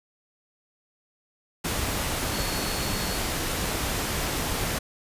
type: tone in noise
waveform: sine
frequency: 4371 Hz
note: C#8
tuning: 25 cents flat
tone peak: -37 dBFS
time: 2.33-3.19 s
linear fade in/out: 10 ms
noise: pink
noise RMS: -28 dBFS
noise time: 1.64-4.79 s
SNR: -12 dB
effects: resampled to 32000 Hz